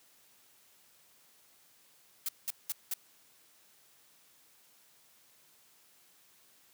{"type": "noise bursts", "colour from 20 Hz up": "blue", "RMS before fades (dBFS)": -34, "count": 4, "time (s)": [2.26, 2.938], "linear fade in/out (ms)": 2, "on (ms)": 27, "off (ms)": 190, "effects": ["white hiss -64 dBFS RMS until 6.73 s", "high-pass 100 Hz 12 dB/octave"]}